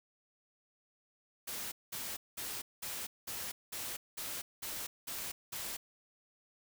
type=noise bursts; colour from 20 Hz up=white; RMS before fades=-41 dBFS; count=10; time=1.47-5.77 s; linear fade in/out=10 ms; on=250 ms; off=200 ms; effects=none